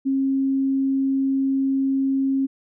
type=tone; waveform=sine; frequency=270 Hz; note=C#4; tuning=45 cents flat; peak=-18 dBFS; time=0.05-2.47 s; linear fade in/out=20 ms; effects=none